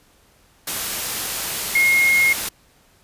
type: tone in noise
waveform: sine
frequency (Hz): 2149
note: C7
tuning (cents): +46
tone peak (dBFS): -13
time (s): 1.75-2.33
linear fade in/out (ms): 5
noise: white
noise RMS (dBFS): -25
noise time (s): 0.67-2.49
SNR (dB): +9
effects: pink hiss -56 dBFS RMS until 3.03 s + resampled to 32000 Hz